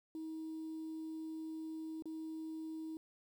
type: tone with dropouts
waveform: sine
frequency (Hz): 318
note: D#4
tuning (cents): +38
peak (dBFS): -40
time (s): 0.15-2.97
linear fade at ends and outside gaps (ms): 1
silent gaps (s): 2.023-2.056
effects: tanh soft clip ceiling -38 dBFS + 11-bit